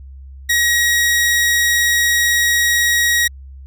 sawtooth tone, 1898 Hz, A#6, 31 cents sharp, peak -9 dBFS, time 0.49-3.28 s, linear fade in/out 10 ms, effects added 67 Hz sine -33 dBFS peak until 3.66 s

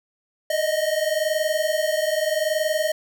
square tone pair together, 611.2 / 632 Hz, D#5 / D#5, -31 / +27 cents, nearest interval minor second, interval 58 cents, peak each -24 dBFS, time 0.5-2.92 s, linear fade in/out 5 ms, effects 9-bit

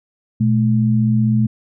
sine tone pair together, 120.1 / 215.6 Hz, B2 / A3, -48 / -35 cents, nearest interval minor seventh, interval 1013 cents, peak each -15 / -15 dBFS, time 0.4-1.47 s, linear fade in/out 10 ms, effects none

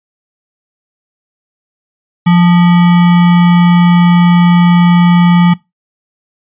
sine tone with sample-and-hold, 174.61 Hz, F3, in tune, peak -3 dBFS, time 2.26-5.54 s, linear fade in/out 10 ms, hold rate 1050 Hz, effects noise-tail reverb RT60 0.2 s tail -22 dB re dry + resampled to 8000 Hz

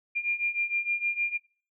sine beating tone pair, 2396 / 2402.5 Hz, D7 / D7, +34 / +39 cents, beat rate 6.5 Hz, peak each -31 / -28 dBFS, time 0.15-1.38 s, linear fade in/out 20 ms, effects noise-tail reverb RT60 0.4 s tail -21 dB re dry

